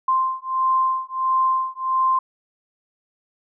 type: beating tone pair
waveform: sine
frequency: 1045 / 1046.5 Hz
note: C6 / C6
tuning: -2 / 0 cents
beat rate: 1.5 Hz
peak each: -21 dBFS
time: 0.08-2.19 s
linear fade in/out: 5 ms
effects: none